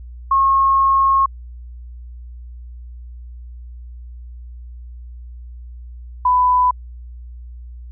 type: tone pair in turn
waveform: sine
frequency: 1085 / 997.5 Hz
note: C#6 / B5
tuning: -37 / +17 cents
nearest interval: minor second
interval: 146 cents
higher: first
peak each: -11 dBFS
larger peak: neither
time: 0.31-1.26 / 6.25-6.71 s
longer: first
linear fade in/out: 5 ms
effects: added 60 Hz sine -32 dBFS peak until 7.91 s